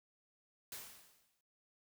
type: noise with exponential decay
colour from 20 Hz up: white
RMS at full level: -45 dBFS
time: 0.72-1.41 s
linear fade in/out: 2 ms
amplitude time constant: 150 ms
effects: noise-tail reverb RT60 0.4 s tail -21 dB re dry